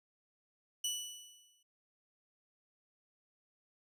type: tone with exponential decay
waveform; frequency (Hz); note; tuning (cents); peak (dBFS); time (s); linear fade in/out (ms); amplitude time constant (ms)
20% pulse; 2960; F#7; 0; -27; 0.84-1.63; 5; 170
effects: none